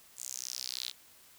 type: tone with high-pass filter sweep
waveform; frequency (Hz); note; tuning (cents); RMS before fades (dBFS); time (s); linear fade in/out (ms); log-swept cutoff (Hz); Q
sawtooth; 63.1; B1; +38; -40; 0.16-0.93; 50; 7700 to 3700; 4.1
effects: white hiss -59 dBFS RMS until 1.38 s